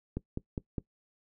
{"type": "click train", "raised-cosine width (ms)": 3, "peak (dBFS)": -20, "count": 4, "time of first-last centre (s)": [0.17, 0.782], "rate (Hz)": 4.9, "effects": ["noise-tail reverb RT60 0.1 s tail -20 dB re dry"]}